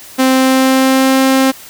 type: tone with pitch glide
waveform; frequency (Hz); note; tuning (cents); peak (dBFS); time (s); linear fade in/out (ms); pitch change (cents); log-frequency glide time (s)
sawtooth; 261.3 to 265.4; C4 to C4; -2 to +25; -4; 0.18-1.52; 20; +27; 0.3-1.2
effects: white hiss -35 dBFS RMS until 1.69 s